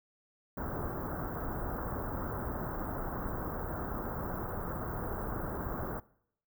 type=band-stop noise; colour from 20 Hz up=pink; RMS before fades=-37 dBFS; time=0.57-6 s; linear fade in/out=5 ms; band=1500 to 16000 Hz; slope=48 dB/octave; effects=noise-tail reverb RT60 0.7 s tail -22 dB re dry